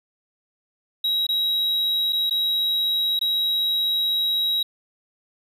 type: tone with dropouts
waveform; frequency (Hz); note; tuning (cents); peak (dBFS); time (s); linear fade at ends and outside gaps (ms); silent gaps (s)
triangle; 3844; B7; -48; -18; 1.04-4.63; 5; 1.268-1.289 / 2.125-2.129 / 2.298-2.308 / 3.192-3.212
effects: none